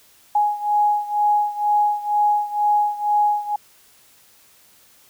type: beating tone pair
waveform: sine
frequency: 832 / 834.1 Hz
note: G#5 / G#5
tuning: +3 / +7 cents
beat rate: 2.1 Hz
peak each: -18 / -21 dBFS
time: 0.35-3.56 s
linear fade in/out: 5 ms
effects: white hiss -53 dBFS RMS until 5.09 s